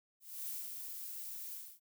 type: noise with ADSR envelope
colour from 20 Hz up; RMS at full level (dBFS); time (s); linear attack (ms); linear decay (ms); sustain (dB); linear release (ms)
violet; -41; 0.2-1.8; 280; 210; -4; 270
effects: none